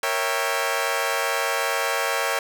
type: chord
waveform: 15% pulse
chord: A# diminished seventh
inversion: none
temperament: equal with one note detuned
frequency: 466.2 / 554.4 / 659.3 / 790.4 Hz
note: A#4 / C#5 / E5 / G5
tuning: 0 / 0 / 0 / +14 cents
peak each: -22 / -20 / -22 / -22 dBFS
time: 0.03-2.39 s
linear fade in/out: 2 ms
effects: none